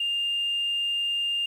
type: tone with frequency modulation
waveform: sine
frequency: 2807 Hz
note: F7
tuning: 8 cents sharp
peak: -23 dBFS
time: 0-1.46 s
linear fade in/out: 5 ms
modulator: 29.5 Hz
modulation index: 0.37
effects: tanh soft clip ceiling -20 dBFS + 9-bit